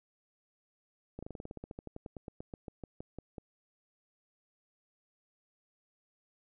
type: slowing click train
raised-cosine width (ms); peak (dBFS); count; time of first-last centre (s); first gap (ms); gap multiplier
2; -29; 24; 1.19-3.382; 36; 1.08
effects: none